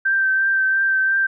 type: tone with vibrato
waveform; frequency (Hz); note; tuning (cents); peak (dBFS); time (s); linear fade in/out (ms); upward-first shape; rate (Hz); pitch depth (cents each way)
sine; 1562; G6; -7; -15; 0.05-1.27; 10; triangle; 2.9; 22
effects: none